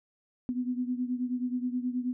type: beating tone pair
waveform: sine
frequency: 246.9 / 256.3 Hz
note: B3 / C4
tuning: 0 / -36 cents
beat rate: 9.4 Hz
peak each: -30 / -34 dBFS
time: 0.49-2.13 s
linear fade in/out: 0 ms
effects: none